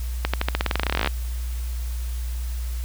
accelerating click train, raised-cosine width 0.3 ms, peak -5 dBFS, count 22, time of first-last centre 0.25-1.074 s, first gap 86 ms, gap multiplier 0.91, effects added 60 Hz sine -25 dBFS peak until 2.84 s + white hiss -43 dBFS RMS until 2.84 s

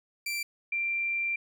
sawtooth / sine tone pair in turn, 2349 / 2364 Hz, D7 / D7, 0 / +11 cents, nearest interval unison, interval 11 cents, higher second, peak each -27 dBFS, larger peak neither, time 0.26-0.43 / 0.72-1.36 s, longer second, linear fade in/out 5 ms, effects none

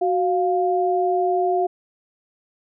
sine tone pair together, 370 / 702.1 Hz, F#4 / F5, 0 / +9 cents, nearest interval major seventh, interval 1109 cents, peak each -20 / -20 dBFS, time 0.01-1.67 s, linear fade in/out 10 ms, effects none

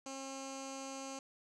15% pulse tone with low-pass filter, 269.3 Hz, C#4, 50 cents flat, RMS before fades -45 dBFS, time 0.06-1.19 s, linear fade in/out 2 ms, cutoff 7000 Hz, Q 4.8, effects none

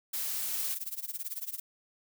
blue noise, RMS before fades -34 dBFS, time 0.13-0.75 s, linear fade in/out 10 ms
violet noise with tremolo, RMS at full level -35 dBFS, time 0.53-1.6 s, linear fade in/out 5 ms, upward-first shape sine, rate 18 Hz, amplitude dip 90%
effects none

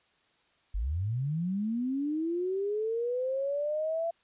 sine linear sweep, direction up, 43 to 677 Hz, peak -28 dBFS, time 0.74-4.11 s, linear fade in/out 10 ms, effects white hiss -68 dBFS RMS until 4.23 s + resampled to 8000 Hz

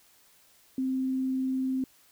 sine tone with vibrato, 261.6 Hz, C4, in tune, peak -26 dBFS, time 0.78-1.84 s, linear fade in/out 2 ms, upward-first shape sine, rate 20 Hz, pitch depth 10 cents each way, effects white hiss -61 dBFS RMS until 2.11 s

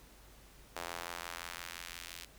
sawtooth tone with high-pass filter sweep, 85.8 Hz, F2, 30 cents flat, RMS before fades -45 dBFS, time 0.76-2.25 s, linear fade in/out 5 ms, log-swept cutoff 660 to 2800 Hz, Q 0.87, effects added 50 Hz sine -60 dBFS peak until 2.38 s + pink hiss -60 dBFS RMS until 2.38 s

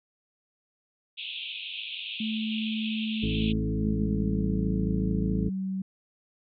pink band-pass noise, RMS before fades -37 dBFS, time 1.17-3.53 s, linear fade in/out 20 ms, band 2500 to 3700 Hz, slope 96 dB/octave
sine tone with pitch glide, 218.8 to 190.48 Hz, A3 to G3, -9 to -49 cents, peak -28 dBFS, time 2.2-5.82 s, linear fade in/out 5 ms, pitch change -240 cents, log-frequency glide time 3.58-4.67 s
harmonic tone, 53.9 Hz, A1, 35 cents flat, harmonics 1 / 2 / 3 / 4 / 5 / 6 / 8, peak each -31 / -33 / -32 / -35 / -35 / -37 / -37 dBFS, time 3.22-5.5 s, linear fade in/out 20 ms
effects none

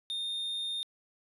triangle tone, 3652 Hz, A#7, 36 cents flat, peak -31 dBFS, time 0.1-0.83 s, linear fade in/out 0 ms, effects resampled to 32000 Hz + 12-bit

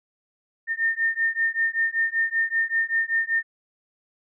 sine beating tone pair, 1815 / 1820.2 Hz, A#6 / A#6, -47 / -42 cents, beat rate 5.2 Hz, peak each -24 dBFS, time 0.67-3.43 s, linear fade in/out 50 ms, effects none

